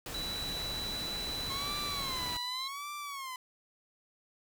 pink noise, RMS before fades -41 dBFS, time 0.06-2.37 s, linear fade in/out 2 ms
sine tone with pitch glide, 3951 to 3992 Hz, B7 to B7, 0 to +18 cents, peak -36 dBFS, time 0.14-2.68 s, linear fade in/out 5 ms, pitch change +18 cents, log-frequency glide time 0.59-1.98 s
sawtooth tone with vibrato, 1072 Hz, C6, 42 cents sharp, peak -35 dBFS, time 1.5-3.36 s, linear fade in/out 2 ms, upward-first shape sine, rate 0.87 Hz, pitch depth 160 cents each way
effects none

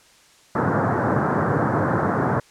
pink band-pass noise, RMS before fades -21 dBFS, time 0.55-2.4 s, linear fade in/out 5 ms, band 100 to 1600 Hz, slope 48 dB/octave, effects white hiss -53 dBFS RMS until 2.5 s + low-pass 8000 Hz 12 dB/octave

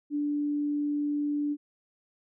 sine tone, 292.5 Hz, D4, 7 cents flat, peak -26 dBFS, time 0.1-1.57 s, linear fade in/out 50 ms, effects none

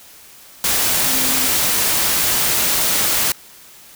sine tone in noise, 261.6 Hz, C4, in tune, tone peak -28 dBFS, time 1.06-1.47 s, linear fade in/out 2 ms, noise white, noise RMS -17 dBFS, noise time 0.64-3.32 s, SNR -14 dB, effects white hiss -43 dBFS RMS until 3.95 s

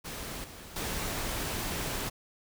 pink noise with level steps, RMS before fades -39 / -47 / -34 dBFS, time 0.04-2.1 s, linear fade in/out 20 ms, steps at 0.44 / 0.76 s, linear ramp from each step 2 ms, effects none

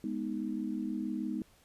sine chord, G# minor, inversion none, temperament equal with one note detuned, 207.7 / 246.9 / 312.9 Hz, G#3 / B3 / D#4, 0 / 0 / +10 cents, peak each -37 / -37 / -37 dBFS, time 0.04-1.42 s, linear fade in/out 2 ms, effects pink hiss -64 dBFS RMS until 1.64 s + resampled to 32000 Hz

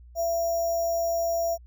sine tone with sample-and-hold, 673 Hz, E5, 36 cents sharp, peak -23 dBFS, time 0.15-1.58 s, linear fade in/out 50 ms, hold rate 6300 Hz, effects added 60 Hz sine -46 dBFS peak until 1.66 s

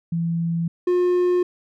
sine / triangle tone pair in turn, 167.6 / 357.9 Hz, E3 / F4, +29 / +42 cents, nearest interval octave + minor second, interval 1313 cents, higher second, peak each -20 / -14 dBFS, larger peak second, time 0.12-0.68 / 0.87-1.43 s, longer neither, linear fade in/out 5 ms, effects none

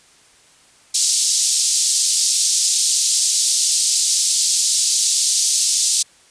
white band-pass noise, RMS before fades -17 dBFS, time 0.94-6.03 s, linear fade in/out 10 ms, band 4300 to 9200 Hz, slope 24 dB/octave, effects white hiss -51 dBFS RMS until 6.3 s + resampled to 22050 Hz

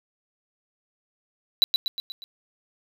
triangle tone with echo, 3951 Hz, B7, in tune, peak -12 dBFS, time 1.62-1.64 s, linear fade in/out 0 ms, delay 120 ms, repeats 5, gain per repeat -5 dB, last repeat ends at 2.24 s, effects none

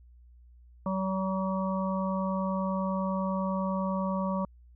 harmonic tone, 190 Hz, F#3, 46 cents sharp, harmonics 1 / 3 / 5 / 6, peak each -29 / -34 / -36 / -37 dBFS, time 0.86-4.45 s, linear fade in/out 2 ms, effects added 60 Hz sine -52 dBFS peak until 4.75 s

